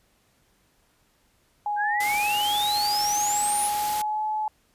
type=tone with pitch glide; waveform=sine; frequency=830.6 to 857.9 Hz; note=G#5 to A5; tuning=0 to -44 cents; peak=-24 dBFS; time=1.66-4.48 s; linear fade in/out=2 ms; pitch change=+56 cents; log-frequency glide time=3.7-4.23 s
type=exponential sweep; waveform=sine; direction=up; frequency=1568 to 10548 Hz; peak=-25 dBFS; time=1.76-3.71 s; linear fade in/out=50 ms
type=noise; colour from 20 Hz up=white; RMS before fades=-32 dBFS; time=2-4.02 s; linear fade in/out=5 ms
effects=pink hiss -65 dBFS RMS until 4.74 s + resampled to 32000 Hz